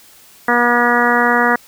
harmonic tone, 240.6 Hz, B3, 45 cents flat, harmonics 1 / 2 / 3 / 4 / 5 / 6 / 7 / 8, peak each -19 / -19 / -19 / -19 / -19 / -19 / -19 / -19 dBFS, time 0.48-1.56 s, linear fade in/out 5 ms, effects white hiss -45 dBFS RMS until 1.67 s

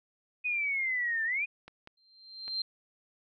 sine exponential two-way sweep, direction down then up, 2510 to 1768 to 2510 Hz, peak -28 dBFS, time 0.44-1.46 s, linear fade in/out 20 ms, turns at 1.24 s
clicks, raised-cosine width 0.3 ms, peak -31 dBFS, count 3, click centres 1.68 / 1.874 / 2.48 s
sine tone with exponential growth, 4154 Hz, C8, 13 cents flat, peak -28 dBFS, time 1.97-2.62 s, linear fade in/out 5 ms, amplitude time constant 140 ms
effects none

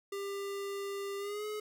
square tone with pitch glide, 398 to 424.1 Hz, G4 to G#4, +26 to +36 cents, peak -37 dBFS, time 0.12-1.6 s, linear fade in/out 5 ms, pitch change +110 cents, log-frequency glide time 1.18-1.45 s, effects none

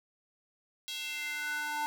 square tone with high-pass filter sweep, 298.1 Hz, D4, 26 cents sharp, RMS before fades -36 dBFS, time 0.88-1.86 s, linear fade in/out 0 ms, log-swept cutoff 3500 to 940 Hz, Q 3.4, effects none

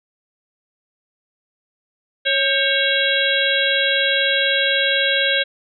harmonic tone with a mistuned harmonic, 552 Hz, C#5, 7 cents flat, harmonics 1 / 3 / 4 / 5 / 6 / 7, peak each -23 / -20 / -25 / -25 / -21 / -23 dBFS, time 2.25-5.44 s, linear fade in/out 20 ms, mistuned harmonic 3, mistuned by -67 cents, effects none

